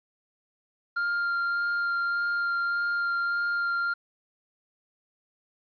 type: tone with vibrato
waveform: triangle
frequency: 1396.9 Hz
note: F6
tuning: in tune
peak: -23 dBFS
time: 0.96-3.94 s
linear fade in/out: 10 ms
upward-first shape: sine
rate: 1.7 Hz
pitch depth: 9 cents each way
effects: resampled to 11025 Hz + 10-bit